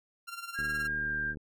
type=tone with tremolo; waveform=sawtooth; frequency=1380 Hz; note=F6; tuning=21 cents flat; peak=-33 dBFS; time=0.27-0.88 s; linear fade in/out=20 ms; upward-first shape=sine; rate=19 Hz; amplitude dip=70%
type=tone with pitch glide; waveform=sine; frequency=1626 to 1590.7 Hz; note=G#6 to G6; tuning=-37 to +25 cents; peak=-30 dBFS; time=0.54-1.35 s; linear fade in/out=50 ms; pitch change=-38 cents; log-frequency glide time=0.78-1.16 s
type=click train; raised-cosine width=3 ms; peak=-32 dBFS; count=60; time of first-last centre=0.59-1.371 s; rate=75.5 Hz
effects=none